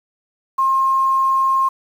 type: tone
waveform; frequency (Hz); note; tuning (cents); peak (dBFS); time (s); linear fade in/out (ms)
sine; 1067; C6; +34; -13; 0.58-1.69; 10
effects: 7-bit